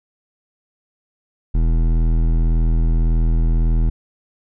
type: tone with hard clipping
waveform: sine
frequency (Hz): 40.89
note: E1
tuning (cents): -13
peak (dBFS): -15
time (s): 1.54-3.9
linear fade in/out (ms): 10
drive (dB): 13
effects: none